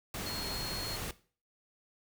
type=tone in noise; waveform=sine; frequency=4294 Hz; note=C8; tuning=44 cents sharp; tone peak=-39 dBFS; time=0.26-0.96 s; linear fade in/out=2 ms; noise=pink; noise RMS=-39 dBFS; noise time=0.14-1.11 s; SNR=-3 dB; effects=noise-tail reverb RT60 0.4 s tail -17 dB re dry